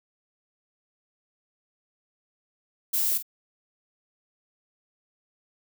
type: noise with echo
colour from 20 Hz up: violet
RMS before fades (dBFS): -25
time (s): 2.93-3.18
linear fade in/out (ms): 10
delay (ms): 47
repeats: 1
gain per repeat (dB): -11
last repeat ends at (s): 3.227
effects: none